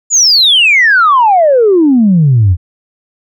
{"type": "exponential sweep", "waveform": "sine", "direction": "down", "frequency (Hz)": [7130, 83.3], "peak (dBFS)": -3, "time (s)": [0.1, 2.57], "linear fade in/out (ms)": 50, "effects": ["tanh soft clip ceiling 0 dBFS"]}